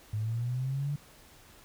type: linear sweep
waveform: sine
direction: up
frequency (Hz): 104.4 to 146.83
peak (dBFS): -29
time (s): 0.13-0.96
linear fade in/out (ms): 5
effects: pink hiss -56 dBFS RMS until 1.64 s